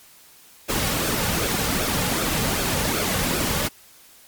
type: noise with flanger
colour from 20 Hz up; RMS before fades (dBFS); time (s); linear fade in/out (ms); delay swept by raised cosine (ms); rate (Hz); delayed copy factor
pink; -23; 0.68-3.69; 20; 1 to 3.1; 2.6; -0.5
effects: white hiss -50 dBFS RMS until 4.27 s + MP3 96 kbps